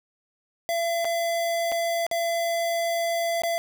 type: tone with dropouts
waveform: square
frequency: 676 Hz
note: E5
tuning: 43 cents sharp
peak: -24 dBFS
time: 0.69-3.58 s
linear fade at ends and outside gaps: 0 ms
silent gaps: 1.046-1.052 / 1.718-1.722 / 2.066-2.113 / 3.42-3.435 s
effects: none